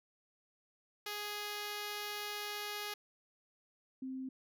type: tone pair in turn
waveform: 5% pulse / sine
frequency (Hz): 415.3 / 261.6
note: G#4 / C4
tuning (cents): 0 / 0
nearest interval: minor sixth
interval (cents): 800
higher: first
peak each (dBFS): -28 / -39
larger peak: first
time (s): 1.06-2.94 / 4.02-4.29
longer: first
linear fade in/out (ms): 5
effects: none